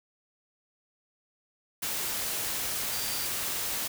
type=tone in noise; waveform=sine; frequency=4699 Hz; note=D8; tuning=in tune; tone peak=-39 dBFS; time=2.92-3.27 s; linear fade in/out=10 ms; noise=white; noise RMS=-32 dBFS; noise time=1.82-3.88 s; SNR=-10 dB; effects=none